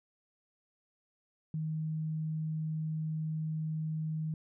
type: tone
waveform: sine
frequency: 157 Hz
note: D#3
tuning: 16 cents sharp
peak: -32 dBFS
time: 1.54-4.34 s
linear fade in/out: 2 ms
effects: none